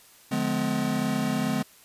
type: chord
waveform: square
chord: D diminished seventh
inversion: none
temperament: just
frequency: 146.83 / 176.2 / 211.4 / 253.7 Hz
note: D3 / F3 / Ab3 / Cb4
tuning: 0 / +16 / +31 / +47 cents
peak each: -33 / -34 / -29 / -29 dBFS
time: 0.31-1.63 s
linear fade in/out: 10 ms
effects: white hiss -54 dBFS RMS until 1.84 s + resampled to 32000 Hz